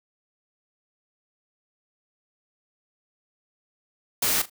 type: noise with echo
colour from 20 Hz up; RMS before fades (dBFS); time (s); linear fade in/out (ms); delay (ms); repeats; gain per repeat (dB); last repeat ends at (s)
white; -23; 4.22-4.42; 5; 39; 2; -15; 4.498
effects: none